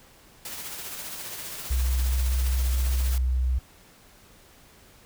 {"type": "noise with tremolo", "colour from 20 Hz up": "white", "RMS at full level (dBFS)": -35, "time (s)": [0.45, 3.18], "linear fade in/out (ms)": 2, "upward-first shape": "triangle", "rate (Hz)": 15, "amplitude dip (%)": 40}
{"type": "tone", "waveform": "sine", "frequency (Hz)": 63.4, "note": "B1", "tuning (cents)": 46, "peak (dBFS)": -21, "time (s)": [1.7, 3.59], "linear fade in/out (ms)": 10}
{"effects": ["pink hiss -54 dBFS RMS until 5.05 s"]}